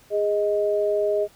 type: tone pair together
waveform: sine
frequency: 411.1 / 625 Hz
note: G#4 / D#5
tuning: -18 / +8 cents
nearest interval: perfect fifth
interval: 726 cents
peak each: -22 dBFS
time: 0.1-1.28 s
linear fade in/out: 50 ms
effects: pink hiss -54 dBFS RMS until 1.35 s